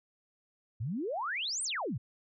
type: exponential two-way sweep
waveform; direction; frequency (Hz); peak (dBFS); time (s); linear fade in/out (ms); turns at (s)
sine; up then down; 98 to 9320 to 98; -32; 0.8-1.98; 10; 1.63
effects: none